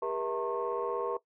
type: tone cluster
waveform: sine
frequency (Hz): 402.3 / 478.2 / 650 / 909 / 1082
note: G4 / A#4 / E5 / A#5 / C#6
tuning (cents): +45 / +44 / -24 / -44 / -42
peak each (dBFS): -36 / -33 / -39 / -38 / -37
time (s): 0.02-1.17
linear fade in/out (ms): 5
effects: noise-tail reverb RT60 0.1 s tail -17 dB re dry + tanh soft clip ceiling -21 dBFS